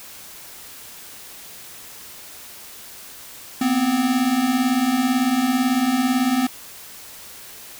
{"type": "beating tone pair", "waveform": "square", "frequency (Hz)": [240.2, 258.2], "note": ["B3", "C4"], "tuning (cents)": [-48, -23], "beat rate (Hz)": 18, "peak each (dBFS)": [-24, -19], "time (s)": [3.61, 6.47], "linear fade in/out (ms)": 5, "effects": ["white hiss -40 dBFS RMS until 7.79 s"]}